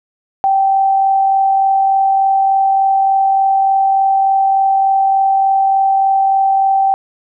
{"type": "tone with amplitude modulation", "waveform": "sine", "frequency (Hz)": 778, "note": "G5", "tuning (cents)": -13, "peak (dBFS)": -8, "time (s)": [0.44, 6.94], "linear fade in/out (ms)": 0, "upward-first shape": "sine", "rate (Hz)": 43.4, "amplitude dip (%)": 25, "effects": []}